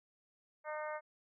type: harmonic tone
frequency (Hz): 304.8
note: D#4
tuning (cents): -36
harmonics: 2 / 3 / 4 / 5 / 6 / 7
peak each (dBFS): -41 / -45 / -47 / -49 / -51 / -52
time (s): 0.64-1.01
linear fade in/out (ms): 50
effects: none